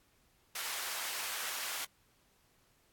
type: high-pass noise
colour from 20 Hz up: pink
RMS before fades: -39 dBFS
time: 0.55-1.85 s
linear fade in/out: 5 ms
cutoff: 1100 Hz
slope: 12 dB/octave
effects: pink hiss -70 dBFS RMS until 2.92 s + AAC 64 kbps